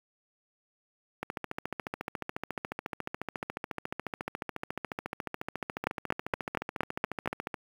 two click trains, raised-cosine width 0.5 ms, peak -11 / -18 dBFS, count 7 / 90, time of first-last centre 5.87-7.275 / 1.23-7.542 s, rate 4.27 / 14.1 Hz, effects high-pass 80 Hz 12 dB/octave + 7-bit

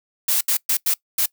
blue noise bursts at uneven times, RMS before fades -19 dBFS, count 5, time 0.28-0.41 / 0.48-0.57 / 0.69-0.77 / 0.86-0.94 / 1.18-1.26 s, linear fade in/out 5 ms, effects noise-tail reverb RT60 0.1 s tail -22 dB re dry

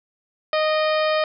harmonic tone with a mistuned harmonic, 620 Hz, D#5, 6 cents flat, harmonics 1 / 2 / 3 / 4 / 5 / 6 / 7 / 8, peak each -19 / -25 / -29 / -31 / -33 / -35 / -36 / -37 dBFS, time 0.53-1.24 s, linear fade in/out 2 ms, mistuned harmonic 4, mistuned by -37 cents, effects none

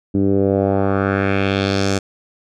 10% pulse tone with low-pass filter sweep, 98 Hz, G2, in tune, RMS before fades -17 dBFS, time 0.14-1.99 s, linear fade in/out 10 ms, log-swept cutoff 280 to 7300 Hz, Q 2.1, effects none

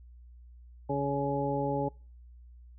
harmonic tone, 140.4 Hz, C#3, 22 cents sharp, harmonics 1 / 2 / 3 / 4 / 6, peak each -34 / -34 / -34 / -34 / -34 dBFS, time 0.89-1.89 s, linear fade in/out 10 ms, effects noise-tail reverb RT60 0.4 s tail -25 dB re dry + added 60 Hz sine -49 dBFS peak until 2.78 s

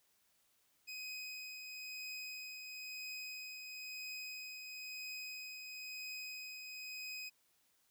25% pulse tone with tremolo, 2513 Hz, D#7, 17 cents sharp, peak -39 dBFS, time 0.87-7.3 s, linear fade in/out 20 ms, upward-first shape triangle, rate 1 Hz, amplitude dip 40%, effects white hiss -75 dBFS RMS until 7.9 s

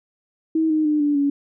sine tone with pitch steps, 320 / 310.4 / 301 / 291.9 / 283.1 Hz, D#4 / D#4 / D4 / D4 / C#4, +49 / -4 / +43 / -10 / +37 cents, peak -16 dBFS, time 0.55-1.3 s, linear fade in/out 5 ms, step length 150 ms, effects none

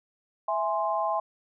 sine chord, E augmented, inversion none, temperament equal, 659.3 / 830.6 / 1046.5 Hz, E5 / G#5 / B#5, 0 / 0 / 0 cents, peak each -29 dBFS, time 0.48-1.2 s, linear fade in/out 5 ms, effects none

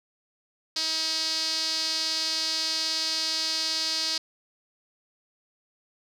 sawtooth tone with band-pass filter, 318.8 Hz, D#4, 42 cents sharp, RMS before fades -28 dBFS, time 0.76-4.18 s, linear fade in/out 5 ms, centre 4700 Hz, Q 5.4, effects none

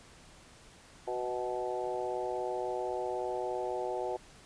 harmonic tone with a mistuned harmonic, 123.7 Hz, B2, 3 cents sharp, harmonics 3 / 4 / 5 / 6 / 7, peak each -37 / -38 / -39 / -40 / -40 dBFS, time 1.07-4.17 s, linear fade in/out 10 ms, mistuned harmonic 5, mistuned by +18 cents, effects pink hiss -56 dBFS RMS until 4.45 s + resampled to 22050 Hz

